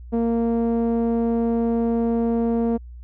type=tone with low-pass filter; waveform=sawtooth; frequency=231.5 Hz; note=A#3; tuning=12 cents flat; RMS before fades=-21 dBFS; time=0.12-2.78 s; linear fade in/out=20 ms; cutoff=530 Hz; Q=1.2; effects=added 60 Hz sine -36 dBFS peak until 3.03 s